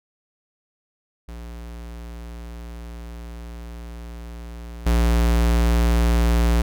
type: tone with level steps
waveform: square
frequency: 58.27 Hz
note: A#1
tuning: in tune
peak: -34 / -16 dBFS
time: 1.28-6.62 s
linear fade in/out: 5 ms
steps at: 4.86 s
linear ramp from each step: 5 ms
effects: none